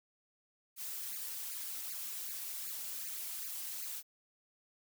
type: noise with flanger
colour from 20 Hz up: blue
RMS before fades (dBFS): -42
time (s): 0.76-4.03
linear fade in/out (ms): 50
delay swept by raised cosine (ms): 0.43 to 4.63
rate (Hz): 2.6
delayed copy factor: +0.95
effects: none